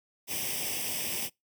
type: noise with comb filter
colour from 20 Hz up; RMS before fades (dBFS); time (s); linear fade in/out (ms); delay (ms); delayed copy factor
white; -33; 0.27-1.3; 50; 0.36; +0.8
effects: noise-tail reverb RT60 0.2 s tail -26 dB re dry + high-pass 100 Hz 12 dB/octave